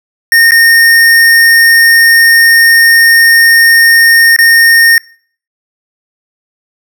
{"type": "tone with dropouts", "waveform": "square", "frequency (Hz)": 1838, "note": "A#6", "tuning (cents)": -25, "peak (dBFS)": -3, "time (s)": [0.32, 4.98], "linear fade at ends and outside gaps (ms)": 1, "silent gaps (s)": [[0.509, 0.519], [4.363, 4.388]], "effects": ["noise-tail reverb RT60 0.5 s tail -23 dB re dry"]}